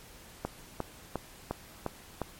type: click train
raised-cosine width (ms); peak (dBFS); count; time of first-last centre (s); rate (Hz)
1; -17; 6; 0.45-2.217; 2.83
effects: pink hiss -52 dBFS RMS until 2.39 s + MP3 64 kbps